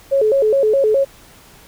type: tone with vibrato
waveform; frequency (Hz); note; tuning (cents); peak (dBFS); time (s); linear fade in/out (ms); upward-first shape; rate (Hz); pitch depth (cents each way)
sine; 486.2; B4; -27; -11; 0.11-1.05; 20; square; 4.8; 210
effects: pink hiss -45 dBFS RMS until 1.67 s